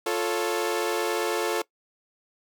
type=chord; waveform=sawtooth; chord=F augmented; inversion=none; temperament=equal with one note detuned; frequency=350.2 / 440 / 554.4 Hz; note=F4 / A4 / C#5; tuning=+5 / 0 / 0 cents; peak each=-25 / -23 / -28 dBFS; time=0.06-1.62 s; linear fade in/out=5 ms; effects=noise-tail reverb RT60 0.1 s tail -21 dB re dry